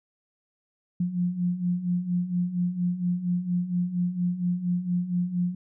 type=beating tone pair; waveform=sine; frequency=174.61 / 178.91 Hz; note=F3 / F3; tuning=0 / +42 cents; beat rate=4.3 Hz; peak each=-30 / -25 dBFS; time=1-5.55 s; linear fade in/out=5 ms; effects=none